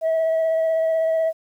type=tone with vibrato; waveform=sine; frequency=647 Hz; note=E5; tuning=32 cents flat; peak=-15 dBFS; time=0.01-1.33 s; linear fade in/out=50 ms; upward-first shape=sine; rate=16 Hz; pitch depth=14 cents each way; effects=tanh soft clip ceiling -16 dBFS + 9-bit